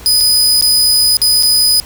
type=tone with dropouts; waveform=sawtooth; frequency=4984 Hz; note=D#8; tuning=2 cents sharp; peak=-5 dBFS; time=0.06-1.8 s; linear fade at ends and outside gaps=0 ms; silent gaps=0.204-0.208 / 0.611-0.624 / 1.169-1.217 / 1.426-1.432 s; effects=added 60 Hz sine -35 dBFS peak until 1.85 s + pink hiss -35 dBFS RMS until 1.85 s